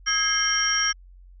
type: tone cluster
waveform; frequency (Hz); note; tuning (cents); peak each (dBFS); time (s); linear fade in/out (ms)
sine; 1282 / 1637 / 2121 / 3119 / 5610; E6 / G#6 / C7 / G7 / F8; -49 / -25 / +23 / -9 / +7; -30 / -26 / -29 / -29 / -23; 0.06-0.93; 20
effects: added 45 Hz sine -45 dBFS peak until 1.4 s